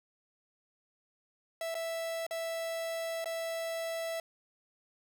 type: tone with dropouts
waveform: 45% pulse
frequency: 659.3 Hz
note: E5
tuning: in tune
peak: -34 dBFS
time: 1.61-4.2 s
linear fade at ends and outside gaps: 2 ms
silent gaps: 1.744-1.751 / 2.266-2.309 / 3.244-3.257 s
effects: none